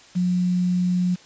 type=tone with quantisation; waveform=sine; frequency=179.8 Hz; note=F#3; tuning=49 cents flat; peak=-18 dBFS; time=0.15-1.16 s; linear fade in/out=20 ms; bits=7; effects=white hiss -49 dBFS RMS until 1.25 s + resampled to 16000 Hz